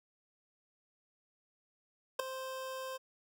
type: tone with ADSR envelope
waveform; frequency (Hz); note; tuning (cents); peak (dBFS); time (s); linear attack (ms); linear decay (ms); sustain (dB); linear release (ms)
25% pulse; 523.3; C5; 0; -22; 2.19-2.98; 8; 4; -14; 21
effects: none